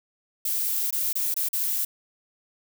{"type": "noise with dropouts", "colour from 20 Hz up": "violet", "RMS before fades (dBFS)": -26, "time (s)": [0.45, 1.85], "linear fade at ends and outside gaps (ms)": 5, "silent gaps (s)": [[0.907, 0.925], [1.13, 1.154], [1.342, 1.364], [1.488, 1.53]], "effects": []}